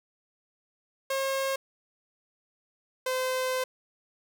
sawtooth tone pair in turn, 539 / 514.6 Hz, C#5 / C5, -49 / -29 cents, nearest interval minor second, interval 80 cents, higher first, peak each -23 dBFS, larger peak neither, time 1.1-1.56 / 3.06-3.64 s, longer second, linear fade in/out 5 ms, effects none

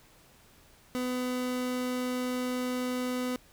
30% pulse tone, 250.9 Hz, B3, 28 cents sharp, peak -27 dBFS, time 0.95-3.36 s, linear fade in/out 0 ms, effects pink hiss -59 dBFS RMS until 3.52 s

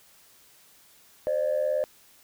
sine tone pair together, 523.3 / 601.8 Hz, C5 / D5, 0 / +42 cents, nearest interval major second, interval 242 cents, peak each -26 / -24 dBFS, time 1.27-1.84 s, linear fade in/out 0 ms, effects tanh soft clip ceiling -18 dBFS + white hiss -57 dBFS RMS until 2.23 s

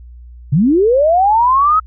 sine linear sweep, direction up, 123.47 to 1295 Hz, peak -8 dBFS, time 0.52-1.8 s, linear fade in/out 10 ms, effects added 60 Hz sine -33 dBFS peak until 1.86 s

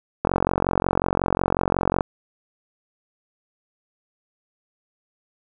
click train, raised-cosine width 1 ms, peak -5 dBFS, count 81, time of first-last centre 0.25-2.008 s, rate 45.5 Hz, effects none

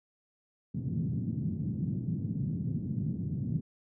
pink band-pass noise, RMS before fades -33 dBFS, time 0.74-3.61 s, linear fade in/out 10 ms, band 120 to 210 Hz, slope 24 dB/octave, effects none

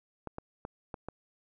clicks, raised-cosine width 1 ms, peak -24 dBFS, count 5, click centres 0.273 / 0.384 / 0.651 / 0.942 / 1.086 s, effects none

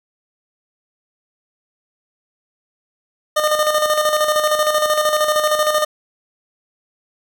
25% pulse tone with tremolo, 608 Hz, D#5, 40 cents flat, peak -9 dBFS, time 3.36-5.85 s, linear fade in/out 10 ms, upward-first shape square, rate 13 Hz, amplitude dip 50%, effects none

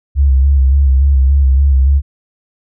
sine tone with vibrato, 68 Hz, C#2, 33 cents flat, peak -6 dBFS, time 0.15-2.02 s, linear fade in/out 50 ms, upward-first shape square, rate 3.5 Hz, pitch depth 47 cents each way, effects none

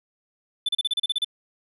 triangle tone bursts, 3514 Hz, A7, 3 cents flat, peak -19 dBFS, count 10, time 0.66-1.246 s, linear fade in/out 5 ms, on 28 ms, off 34 ms, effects resampled to 32000 Hz

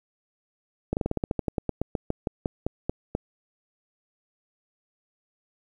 slowing click train, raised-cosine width 2 ms, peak -12 dBFS, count 20, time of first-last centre 0.93-3.151 s, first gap 39 ms, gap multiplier 1.11, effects 9-bit

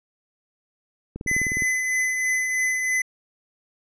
click train, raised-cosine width 3 ms, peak -19 dBFS, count 10, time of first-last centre 1.16-1.622 s, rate 19.5 Hz
square tone with tremolo, 2022 Hz, B6, 40 cents sharp, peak -20 dBFS, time 1.27-3.02 s, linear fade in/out 5 ms, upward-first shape triangle, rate 3.1 Hz, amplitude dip 40%
effects low-pass 11000 Hz 12 dB/octave

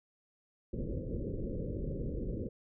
pink low-pass noise, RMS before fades -37 dBFS, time 0.73-2.49 s, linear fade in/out 5 ms, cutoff 550 Hz, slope 96 dB/octave, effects none

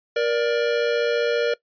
square tone pair together, 472.3 / 587.3 Hz, A#4 / D5, +23 / 0 cents, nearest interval major third, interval 377 cents, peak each -21 / -25 dBFS, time 0.16-1.54 s, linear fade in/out 5 ms, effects noise-tail reverb RT60 0.1 s tail -21 dB re dry + resampled to 11025 Hz

